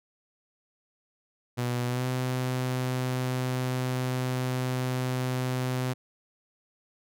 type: tone with pitch glide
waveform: sawtooth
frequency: 122.7 to 127.54 Hz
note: B2 to C3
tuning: -11 to -44 cents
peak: -23 dBFS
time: 1.57-5.94 s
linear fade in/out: 20 ms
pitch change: +67 cents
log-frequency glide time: 1.87-2.05 s
effects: none